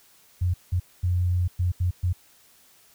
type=tone bursts at uneven times; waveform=sine; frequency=89.3 Hz; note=F2; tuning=39 cents sharp; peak=-20 dBFS; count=6; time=0.41-0.54 / 0.72-0.8 / 1.03-1.48 / 1.59-1.72 / 1.8-1.91 / 2.03-2.13 s; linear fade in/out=10 ms; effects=white hiss -57 dBFS RMS until 2.94 s